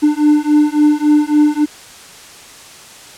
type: beating tone pair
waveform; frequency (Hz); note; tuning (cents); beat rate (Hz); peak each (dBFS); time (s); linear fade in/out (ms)
triangle; 296.9 / 300.5; D4 / D4; +19 / +40; 3.6; -10; 0.02-1.66; 20
effects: white hiss -37 dBFS RMS until 3.17 s + low-pass 9000 Hz 12 dB/octave